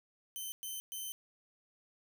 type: tone bursts at uneven times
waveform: 5% pulse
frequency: 3077 Hz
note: G7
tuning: 33 cents flat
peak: -31 dBFS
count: 3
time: 0.36-0.52 / 0.63-0.8 / 0.92-1.12 s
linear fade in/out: 0 ms
effects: 12-bit